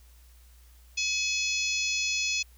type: harmonic tone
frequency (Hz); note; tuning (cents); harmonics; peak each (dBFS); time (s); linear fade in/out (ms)
850; G#5; +40; 3 / 4 / 5 / 6 / 7 / 8; -29 / -35 / -36 / -35 / -34 / -37; 0.97-2.43; 10
effects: added 60 Hz sine -52 dBFS peak until 2.57 s + white hiss -62 dBFS RMS until 2.57 s